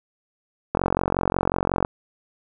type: click train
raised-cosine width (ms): 1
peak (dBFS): -6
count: 51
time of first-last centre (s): 0.75-1.849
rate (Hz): 45.5
effects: none